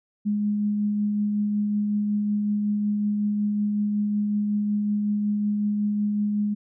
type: tone with tremolo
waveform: sine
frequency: 207.7 Hz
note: G#3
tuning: in tune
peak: -20 dBFS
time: 0.25-6.55 s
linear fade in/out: 20 ms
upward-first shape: triangle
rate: 5.4 Hz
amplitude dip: 25%
effects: none